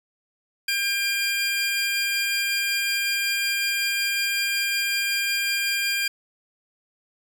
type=tone pair together; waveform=25% pulse; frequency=1599.8 / 2397 Hz; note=G6 / D7; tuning=+35 / +35 cents; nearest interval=perfect fifth; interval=700 cents; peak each=-23 / -20 dBFS; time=0.68-6.08 s; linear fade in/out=5 ms; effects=none